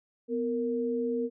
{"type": "tone pair together", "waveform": "sine", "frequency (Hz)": [248.5, 463.8], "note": ["B3", "A#4"], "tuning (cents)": [11, -9], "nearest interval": "major seventh", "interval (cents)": 1080, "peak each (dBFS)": [-31, -29], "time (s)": [0.28, 1.3], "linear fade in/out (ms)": 50, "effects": []}